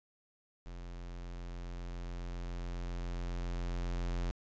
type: tone with level ramp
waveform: square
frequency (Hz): 43.65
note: F1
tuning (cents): 0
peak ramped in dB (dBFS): -44 to -33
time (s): 0.66-4.31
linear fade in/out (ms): 0
effects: resampled to 16000 Hz